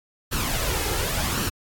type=noise with flanger; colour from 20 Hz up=pink; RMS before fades=-25 dBFS; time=0.31-1.5 s; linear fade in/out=20 ms; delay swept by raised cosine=0.69 to 2.39 ms; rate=0.9 Hz; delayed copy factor=+0.55; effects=AAC 64 kbps